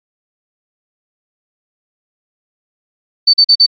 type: tone bursts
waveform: sine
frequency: 4542 Hz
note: C#8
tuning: 41 cents sharp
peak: -4 dBFS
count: 4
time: 3.27-3.663 s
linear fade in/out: 10 ms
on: 66 ms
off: 43 ms
effects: AAC 48 kbps